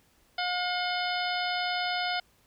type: harmonic tone with a mistuned harmonic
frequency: 718 Hz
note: F5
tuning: 48 cents sharp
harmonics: 1 / 2 / 3 / 4 / 5 / 6 / 7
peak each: -31 / -34 / -36 / -37 / -38 / -39 / -39 dBFS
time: 0.38-2.2 s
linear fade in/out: 5 ms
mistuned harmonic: 4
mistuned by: +80 cents
effects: pink hiss -65 dBFS RMS until 2.46 s